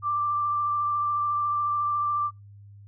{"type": "tone with vibrato", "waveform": "sine", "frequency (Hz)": 1178, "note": "D6", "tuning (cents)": 5, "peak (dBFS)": -23, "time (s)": [0.02, 2.31], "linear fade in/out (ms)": 50, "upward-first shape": "sine", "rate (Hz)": 14, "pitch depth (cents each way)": 13, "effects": ["noise-tail reverb RT60 0.2 s tail -23 dB re dry", "added 101 Hz sine -45 dBFS peak until 2.87 s"]}